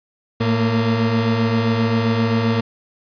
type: tone pair together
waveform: 30% pulse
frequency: 111.6 / 230.8 Hz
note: A2 / A#3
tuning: +25 / -17 cents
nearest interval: octave + minor second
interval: 1258 cents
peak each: -16 dBFS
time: 0.4-2.61 s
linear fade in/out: 10 ms
effects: resampled to 11025 Hz + 8-bit